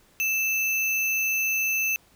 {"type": "tone with sample-and-hold", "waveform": "sine", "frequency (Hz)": 2637, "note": "E7", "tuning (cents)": 0, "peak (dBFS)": -22, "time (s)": [0.2, 1.96], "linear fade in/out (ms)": 0, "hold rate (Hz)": 8820, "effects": ["pink hiss -59 dBFS RMS until 2.15 s"]}